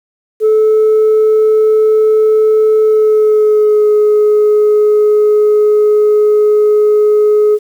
sine tone with pitch glide, 433.9 to 421.8 Hz, A4 to G#4, -24 to +27 cents, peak -4 dBFS, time 0.4-7.59 s, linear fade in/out 50 ms, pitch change -49 cents, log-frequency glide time 2.81-3.86 s, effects tanh soft clip ceiling -4 dBFS + 7-bit

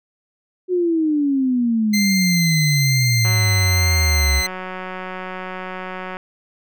sine exponential sweep, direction down, 370 to 67.1 Hz, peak -15 dBFS, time 0.68-4.43 s, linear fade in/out 50 ms
20% pulse tone with vibrato, 2075 Hz, C7, 15 cents flat, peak -14 dBFS, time 1.93-4.47 s, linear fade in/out 10 ms, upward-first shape sine, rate 1.1 Hz, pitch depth 19 cents each way
click train, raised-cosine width 0.5 ms, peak -15 dBFS, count 541, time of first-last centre 3.25-6.169 s, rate 185 Hz
effects none

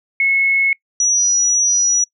sine tone pair in turn, 2187 / 5849 Hz, C#7 / F#8, -24 / -21 cents, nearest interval octave + perfect fourth, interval 1703 cents, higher second, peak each -12 dBFS, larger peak neither, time 0.2-0.73 / 1-2.04 s, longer second, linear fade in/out 2 ms, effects noise-tail reverb RT60 0.1 s tail -24 dB re dry

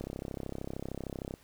click train, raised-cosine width 2 ms, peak -24 dBFS, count 45, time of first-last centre 0.01-1.339 s, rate 33.1 Hz, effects pink hiss -62 dBFS RMS until 1.43 s

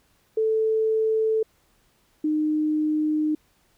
sine tone pair in turn, 440 / 306.3 Hz, A4 / D#4, 0 / -27 cents, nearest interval tritone, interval 627 cents, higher first, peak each -19 / -20 dBFS, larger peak first, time 0.37-1.43 / 2.24-3.35 s, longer second, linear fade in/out 5 ms, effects pink hiss -64 dBFS RMS until 3.77 s

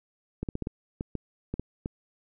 clicks, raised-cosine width 3 ms, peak -18 dBFS, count 10, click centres 0.43 / 0.488 / 0.554 / 0.623 / 0.671 / 1.009 / 1.153 / 1.54 / 1.596 / 1.859 s, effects none

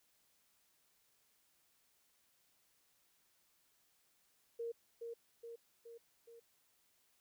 sine tone with echo, 465.2 Hz, A#4, 4 cents flat, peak -39 dBFS, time 4.59-4.72 s, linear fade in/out 10 ms, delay 420 ms, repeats 4, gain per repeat -4 dB, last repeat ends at 6.4 s, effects white hiss -75 dBFS RMS until 7.2 s

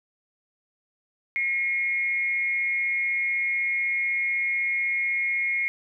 sine tone with amplitude modulation, 2160 Hz, C#7, 45 cents flat, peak -20 dBFS, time 1.36-5.68 s, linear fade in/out 0 ms, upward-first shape sine, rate 236 Hz, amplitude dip 55%, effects none

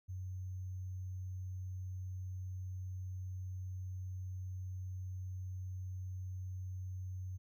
sine tone with sample-and-hold, 92.5 Hz, F#2, in tune, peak -40 dBFS, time 0.08-7.38 s, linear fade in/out 20 ms, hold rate 6300 Hz, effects none

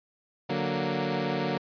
15% pulse chord, D augmented, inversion none, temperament equal, 146.83 / 185 / 233.1 Hz, D3 / F#3 / A#3, 0 / 0 / 0 cents, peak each -25 dBFS, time 0.49-1.58 s, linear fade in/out 10 ms, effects resampled to 11025 Hz

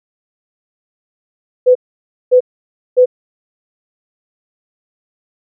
sine tone bursts, 502 Hz, B4, 28 cents sharp, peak -4 dBFS, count 3, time 1.66-3.059 s, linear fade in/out 20 ms, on 93 ms, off 560 ms, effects none

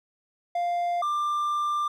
triangle tone pair in turn, 698.5 / 1188 Hz, F5 / D6, 0 / +20 cents, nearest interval major sixth, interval 920 cents, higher second, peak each -22 dBFS, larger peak neither, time 0.55-1.02 / 1.02-1.88 s, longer second, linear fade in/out 5 ms, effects none

